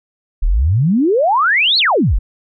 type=exponential two-way sweep; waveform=sine; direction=up then down; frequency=32.7 to 4463 to 32.7 Hz; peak=-10 dBFS; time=0.42-2.19 s; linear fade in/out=10 ms; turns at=1.78 s; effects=none